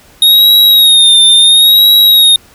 square tone with vibrato, 3729 Hz, A#7, in tune, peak -3 dBFS, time 0.22-2.36 s, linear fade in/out 2 ms, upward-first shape sine, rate 0.73 Hz, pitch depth 61 cents each way, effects pink hiss -42 dBFS RMS until 2.54 s

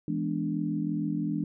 sine chord, E dominant seventh, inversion none, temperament equal, 164.81 / 207.7 / 246.9 / 293.7 Hz, E3 / G#3 / B3 / D4, 0 / 0 / 0 / 0 cents, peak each -32 / -33 / -36 / -31 dBFS, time 0.08-1.44 s, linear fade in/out 2 ms, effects none

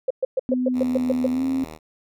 sine tone bursts, 523.3 Hz, C5, in tune, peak -17 dBFS, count 9, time 0.08-1.265 s, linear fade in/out 5 ms, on 25 ms, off 120 ms
sine tone with pitch glide, 251.7 to 265.1 Hz, B3 to C4, +33 to +23 cents, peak -20 dBFS, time 0.49-1.64 s, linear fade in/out 0 ms, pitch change +90 cents, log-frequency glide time 1.31-1.43 s
5% pulse tone, 78.5 Hz, D#2, 16 cents sharp, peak -25 dBFS, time 0.73-1.79 s, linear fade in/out 50 ms
effects none

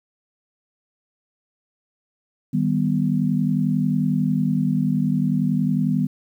sine chord, Eb augmented, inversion none, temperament equal, 155.56 / 196 / 246.9 Hz, Eb3 / G3 / B3, 0 / 0 / 0 cents, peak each -22 dBFS, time 2.53-6.07 s, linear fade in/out 10 ms, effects 9-bit

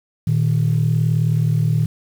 sine tone pair together, 116.59 / 155.56 Hz, A#2 / D#3, +1 / 0 cents, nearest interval perfect fourth, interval 499 cents, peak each -16 dBFS, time 0.27-1.86 s, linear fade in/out 5 ms, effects tanh soft clip ceiling -9 dBFS + 7-bit

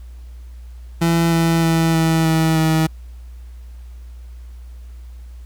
30% pulse tone with pitch steps, 167.2 / 165.57 / 163.95 / 162.35 / 160.76 / 159.19 Hz, E3 / E3 / E3 / E3 / E3 / D#3, +25 / +8 / -9 / -26 / -43 / +40 cents, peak -11 dBFS, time 1.01-2.87 s, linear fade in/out 10 ms, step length 310 ms, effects added 60 Hz sine -33 dBFS peak until 5.45 s + pink hiss -56 dBFS RMS until 5.45 s

